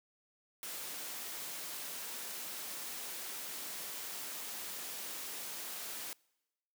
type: noise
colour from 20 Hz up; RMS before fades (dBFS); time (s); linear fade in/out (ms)
white; -43; 0.63-6.13; 0
effects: noise-tail reverb RT60 1.0 s tail -26 dB re dry + high-pass 200 Hz 12 dB/octave